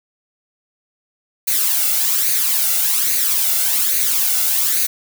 blue noise with flanger, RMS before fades -17 dBFS, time 1.47-4.87 s, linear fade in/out 10 ms, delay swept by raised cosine 0.46 to 1.46 ms, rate 1.2 Hz, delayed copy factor +0.6, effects none

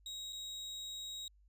35% pulse tone with dropouts, 3800 Hz, A#7, 33 cents sharp, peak -40 dBFS, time 0.06-1.28 s, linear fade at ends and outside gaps 2 ms, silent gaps 0.325-0.329 s, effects added 50 Hz sine -63 dBFS peak until 1.48 s + resampled to 32000 Hz

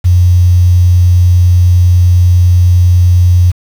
sine tone with quantisation, 89 Hz, F2, 33 cents sharp, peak -3 dBFS, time 0.04-3.52 s, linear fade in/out 20 ms, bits 5, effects none

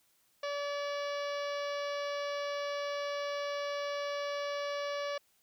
harmonic tone, 574 Hz, D5, 40 cents flat, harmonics 1 / 2 / 3 / 4 / 5 / 6 / 7 / 8 / 9 / 10, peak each -35 / -41 / -45 / -47 / -49 / -51 / -52 / -53 / -54 / -55 dBFS, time 0.43-5.18 s, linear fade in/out 5 ms, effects white hiss -71 dBFS RMS until 5.42 s

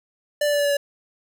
square tone with pitch steps, 589 / 584.9 / 580.9 / 576.9 / 572.9 / 568.9 Hz, D5 / D5 / D5 / D5 / D5 / C#5, +5 / -7 / -19 / -31 / -43 / +45 cents, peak -19 dBFS, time 0.41-0.77 s, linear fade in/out 5 ms, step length 60 ms, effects none

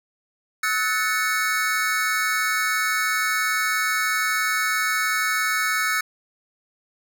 square chord, F# minor seventh, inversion third, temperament equal with one note detuned, 1292.1 / 1480 / 1760 / 2217 Hz, E6 / F#6 / A6 / C#7, -35 / 0 / 0 / 0 cents, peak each -27 dBFS, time 0.63-6.01 s, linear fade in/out 5 ms, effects none

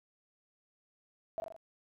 sine tone with echo, 657 Hz, E5, 6 cents flat, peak -32 dBFS, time 1.38-1.4 s, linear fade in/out 0 ms, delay 41 ms, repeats 4, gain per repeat -4 dB, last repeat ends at 1.564 s, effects none

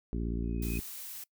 harmonic tone, 57.6 Hz, A#1, 20 cents flat, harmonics 1 / 2 / 3 / 4 / 5 / 6 / 7, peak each -33 / -41 / -39 / -39 / -41 / -44 / -47 dBFS, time 0.13-0.8 s, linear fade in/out 0 ms
sine tone with exponential growth, 2512 Hz, D#7, 16 cents sharp, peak -38 dBFS, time 0.43-0.78 s, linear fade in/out 5 ms, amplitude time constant 75 ms
blue noise, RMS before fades -43 dBFS, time 0.62-1.24 s, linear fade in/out 5 ms
effects noise-tail reverb RT60 0.1 s tail -22 dB re dry

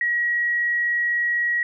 sine tone, 1908 Hz, A#6, 40 cents sharp, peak -19 dBFS, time 0.01-1.63 s, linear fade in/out 2 ms, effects none

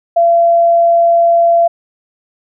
sine tone, 680 Hz, F5, 46 cents flat, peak -6 dBFS, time 0.16-1.68 s, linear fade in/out 10 ms, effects none

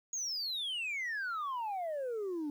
sine exponential sweep, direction down, 6750 to 283.6 Hz, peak -32 dBFS, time 0.13-2.5 s, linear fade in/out 2 ms, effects tanh soft clip ceiling -33 dBFS + 11-bit

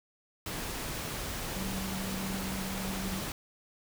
sine tone in noise, 191 Hz, G3, 45 cents flat, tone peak -36 dBFS, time 1.56-3.21 s, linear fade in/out 2 ms, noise pink, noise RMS -37 dBFS, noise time 0.46-3.32 s, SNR -2 dB, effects none

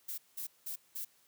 violet noise bursts, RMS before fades -40 dBFS, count 4, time 0.08-1.05 s, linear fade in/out 10 ms, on 100 ms, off 190 ms, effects white hiss -68 dBFS RMS until 1.27 s + high-pass 100 Hz 12 dB/octave

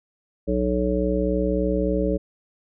harmonic tone, 61.74 Hz, B1, in tune, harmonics 1 / 3 / 5 / 7 / 9, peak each -26 / -26 / -26 / -26 / -26 dBFS, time 0.47-2.18 s, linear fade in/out 20 ms, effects none

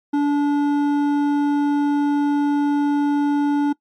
triangle tone with hard clipping, 289 Hz, D4, 28 cents flat, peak -17 dBFS, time 0.13-3.73 s, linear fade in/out 10 ms, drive 12 dB, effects noise-tail reverb RT60 0.1 s tail -22 dB re dry + MP3 96 kbps

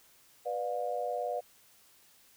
sine chord, B diminished, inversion none, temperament just, 493.9 / 592.7 / 711.2 Hz, B4 / D5 / F5, 0 / +16 / +31 cents, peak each -36 / -36 / -35 dBFS, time 0.45-1.41 s, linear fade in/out 20 ms, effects white hiss -62 dBFS RMS until 2.36 s

